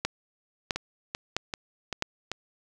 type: two click trains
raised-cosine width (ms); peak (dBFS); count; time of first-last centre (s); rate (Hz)
0.2; -14 / -9; 5 / 4; 0.76-2.316 / 0.05-2.024; 2.57 / 1.52
effects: none